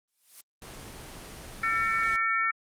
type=noise with exponential growth; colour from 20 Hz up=blue; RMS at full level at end=-40 dBFS; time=0.08-0.41 s; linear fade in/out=5 ms; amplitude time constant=70 ms
type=noise; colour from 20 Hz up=pink; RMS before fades=-43 dBFS; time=0.62-2.16 s; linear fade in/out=0 ms
type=harmonic tone; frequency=449.4 Hz; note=A4; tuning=37 cents sharp; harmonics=3 / 4 / 5; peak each=-27 / -29 / -29 dBFS; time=1.63-2.51 s; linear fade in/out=5 ms
effects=low-pass 12000 Hz 12 dB/octave + Opus 24 kbps